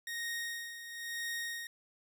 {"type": "tone with tremolo", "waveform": "sawtooth", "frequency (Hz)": 1864, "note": "A#6", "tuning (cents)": -1, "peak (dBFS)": -32, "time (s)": [0.07, 1.67], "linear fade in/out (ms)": 2, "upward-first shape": "sine", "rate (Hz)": 1, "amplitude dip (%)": 65, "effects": []}